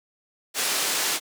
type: low-pass noise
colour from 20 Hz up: white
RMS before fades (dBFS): -25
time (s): 0.54-1.2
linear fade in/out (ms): 50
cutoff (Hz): 8900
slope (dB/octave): 12
effects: high-pass 300 Hz 12 dB/octave

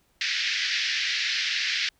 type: band-pass noise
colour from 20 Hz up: pink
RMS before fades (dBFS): -27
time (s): 0.21-1.89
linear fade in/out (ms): 2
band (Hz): 1700 to 5500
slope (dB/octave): 48
effects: pink hiss -67 dBFS RMS until 1.99 s

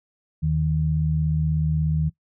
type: tone pair together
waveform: sine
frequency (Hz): 79.22 / 155.8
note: D#2 / D#3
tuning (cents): +32 / +3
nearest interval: octave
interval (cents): 1171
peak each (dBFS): -25 / -20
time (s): 0.42-2.1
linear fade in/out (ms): 20
effects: noise-tail reverb RT60 0.1 s tail -20 dB re dry

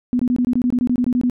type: tone bursts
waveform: sine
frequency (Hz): 246.9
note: B3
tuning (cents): 0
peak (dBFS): -14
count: 14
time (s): 0.13-1.298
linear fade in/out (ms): 0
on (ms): 63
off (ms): 22
effects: none

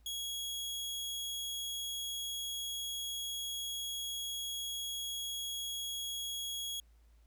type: tone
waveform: sawtooth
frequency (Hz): 3322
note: G#7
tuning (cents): 0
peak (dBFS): -34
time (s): 0.06-6.8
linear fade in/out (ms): 2
effects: added 56 Hz sine -60 dBFS peak until 7.26 s + pink hiss -75 dBFS RMS until 7.26 s

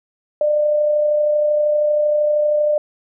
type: tone with amplitude modulation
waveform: sine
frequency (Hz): 598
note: D5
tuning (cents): +31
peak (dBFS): -12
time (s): 0.41-2.78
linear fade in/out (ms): 2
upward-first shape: sine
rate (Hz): 32.8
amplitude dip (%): 30
effects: none

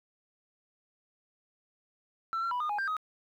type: tone with pitch steps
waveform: sine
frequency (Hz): 1339 / 1364 / 985 / 1220 / 829 / 1582 / 1260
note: E6 / F6 / B5 / D#6 / G#5 / G6 / D#6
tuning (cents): +27 / -41 / -5 / -34 / -3 / +15 / +21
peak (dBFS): -27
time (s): 2.33-2.967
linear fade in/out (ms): 0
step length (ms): 91
effects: tanh soft clip ceiling -28 dBFS + 11-bit

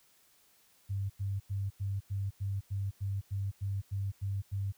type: tone bursts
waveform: sine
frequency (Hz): 98.6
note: G2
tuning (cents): +11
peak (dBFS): -31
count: 13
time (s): 0.89-4.724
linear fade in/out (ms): 20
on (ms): 210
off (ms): 92
effects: white hiss -66 dBFS RMS until 4.77 s

